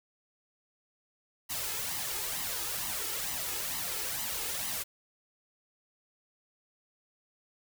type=noise with flanger; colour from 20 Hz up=white; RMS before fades=-35 dBFS; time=1.49-4.84 s; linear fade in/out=20 ms; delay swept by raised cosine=0.99 to 2.39 ms; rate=2.2 Hz; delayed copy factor=+0.65; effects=none